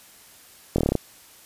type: slowing click train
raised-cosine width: 2 ms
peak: -7 dBFS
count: 8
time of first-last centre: 0.76-0.953 s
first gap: 23 ms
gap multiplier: 1.06
effects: white hiss -50 dBFS RMS until 1.45 s + resampled to 32000 Hz